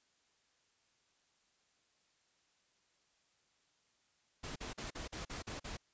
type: noise bursts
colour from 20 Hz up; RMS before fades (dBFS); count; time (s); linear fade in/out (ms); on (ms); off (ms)
pink; -44; 8; 4.43-5.771; 10; 130; 43
effects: white hiss -75 dBFS RMS until 5.93 s + resampled to 16000 Hz